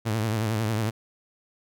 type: tone with vibrato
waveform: sawtooth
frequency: 110 Hz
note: A2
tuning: in tune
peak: -20 dBFS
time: 0.05-0.91 s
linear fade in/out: 20 ms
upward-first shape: triangle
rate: 11 Hz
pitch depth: 100 cents each way
effects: none